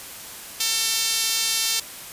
sawtooth tone with high-pass filter, 448.6 Hz, A4, 34 cents sharp, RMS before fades -23 dBFS, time 0.6-1.8 s, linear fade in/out 5 ms, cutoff 4300 Hz, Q 1.1, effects white hiss -38 dBFS RMS until 2.12 s + resampled to 32000 Hz

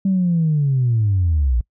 sine linear sweep, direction down, 196 to 55 Hz, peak -13 dBFS, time 0.05-1.61 s, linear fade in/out 5 ms, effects noise-tail reverb RT60 0.1 s tail -25 dB re dry + tanh soft clip ceiling -10 dBFS

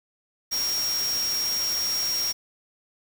sine tone in noise, 5588 Hz, F8, in tune, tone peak -24 dBFS, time 0.51-2.33 s, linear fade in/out 20 ms, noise white, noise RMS -33 dBFS, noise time 0.51-2.33 s, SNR +6 dB, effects none

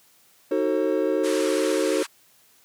triangle chord, D# diminished seventh, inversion none, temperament just, 311.1 / 373.4 / 448 / 537.6 Hz, D#4 / F#4 / A4 / C5, 0 / +16 / +31 / +47 cents, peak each -24 dBFS, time 0.51-2.03 s, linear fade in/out 5 ms
pink band-pass noise, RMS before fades -34 dBFS, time 1.23-2.07 s, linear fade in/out 20 ms, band 980 to 11000 Hz, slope 48 dB/octave
effects white hiss -58 dBFS RMS until 2.64 s + high-pass 80 Hz 12 dB/octave

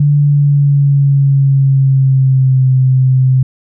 sine tone with pitch glide, 145.3 to 130.2 Hz, D3 to C3, -18 to -8 cents, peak -6 dBFS, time 0-3.43 s, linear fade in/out 5 ms, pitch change -190 cents, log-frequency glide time 0.17-2.68 s, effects none

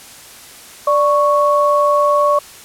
sine tone pair together, 587.3 / 1108.7 Hz, D5 / C#6, 0 / 0 cents, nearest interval major seventh, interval 1100 cents, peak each -13 dBFS, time 0.87-2.39 s, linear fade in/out 5 ms, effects white hiss -38 dBFS RMS until 2.64 s + low-pass 12000 Hz 12 dB/octave

